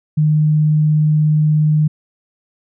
sine tone, 152.8 Hz, D#3, 31 cents flat, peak -10 dBFS, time 0.17-1.88 s, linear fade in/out 10 ms, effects none

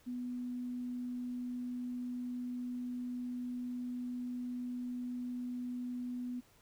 sine tone, 246.9 Hz, B3, in tune, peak -37 dBFS, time 0.06-6.41 s, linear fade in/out 20 ms, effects pink hiss -66 dBFS RMS until 6.61 s

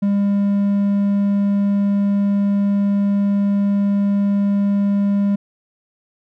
triangle tone, 201 Hz, G3, 44 cents sharp, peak -12 dBFS, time 0.02-5.36 s, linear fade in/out 10 ms, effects none

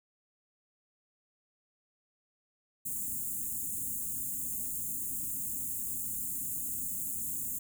white band-stop noise, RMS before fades -36 dBFS, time 2.85-7.59 s, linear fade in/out 10 ms, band 300 to 6800 Hz, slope 96 dB/octave, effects none

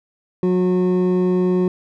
triangle tone pair together, 182 / 364 Hz, F#3 / F#4, -28 / -28 cents, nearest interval octave, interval 1200 cents, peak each -14 dBFS, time 0.43-1.68 s, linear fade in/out 2 ms, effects tanh soft clip ceiling -10 dBFS

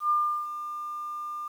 sine tone with ADSR envelope, 1200 Hz, D6, 37 cents sharp, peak -20 dBFS, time 0-1.48 s, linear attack 98 ms, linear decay 360 ms, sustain -12 dB, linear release 5 ms, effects 9-bit

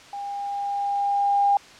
sine tone with level ramp, 805 Hz, G5, 46 cents sharp, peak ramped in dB -30 to -15 dBFS, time 0.13-1.57 s, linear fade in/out 2 ms, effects white hiss -46 dBFS RMS until 1.79 s + low-pass 5000 Hz 12 dB/octave

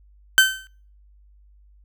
30% pulse tone with exponential decay, 1540 Hz, G6, 31 cents flat, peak -5 dBFS, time 0.38-0.67 s, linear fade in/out 0 ms, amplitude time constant 63 ms, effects noise-tail reverb RT60 0.5 s tail -26 dB re dry + added 50 Hz sine -50 dBFS peak until 1.84 s

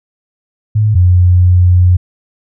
sine tone pair in turn, 107 / 89.75 Hz, A2 / F2, -48 / +48 cents, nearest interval minor third, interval 304 cents, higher first, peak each -7 / -4 dBFS, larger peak second, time 0.75-0.95 / 0.95-1.97 s, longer second, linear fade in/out 10 ms, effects none

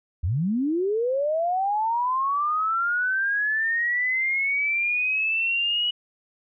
sine linear sweep, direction up, 71.2 to 2936 Hz, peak -21 dBFS, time 0.23-5.91 s, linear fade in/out 10 ms, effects none

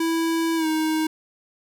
square tone with pitch glide, 329 to 314.5 Hz, E4 to D#4, -3 to +19 cents, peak -21 dBFS, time 0-1.07 s, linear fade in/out 5 ms, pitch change -78 cents, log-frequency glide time 0.56-0.67 s, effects none

